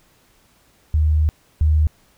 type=tone pair in turn; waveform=sine; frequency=76.9 / 76.9 Hz; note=D#2 / D#2; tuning=-20 / -20 cents; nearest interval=unison; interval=0 cents; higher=neither; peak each=-13 / -12 dBFS; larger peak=second; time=0.94-1.29 / 1.61-1.87 s; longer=first; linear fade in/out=0 ms; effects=pink hiss -57 dBFS RMS until 2.17 s